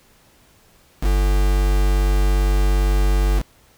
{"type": "tone with quantisation", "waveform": "triangle", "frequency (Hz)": 48.78, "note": "G1", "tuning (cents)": -8, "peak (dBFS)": -12, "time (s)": [1.01, 3.43], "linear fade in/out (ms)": 50, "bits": 4, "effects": ["pink hiss -54 dBFS RMS until 3.77 s"]}